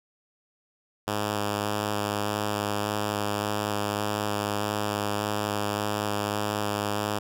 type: tone with vibrato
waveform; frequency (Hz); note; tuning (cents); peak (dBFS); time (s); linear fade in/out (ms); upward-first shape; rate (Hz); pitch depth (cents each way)
5% pulse; 103.83; G#2; 0; -15; 1.07-7.19; 10; square; 1.7; 9
effects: none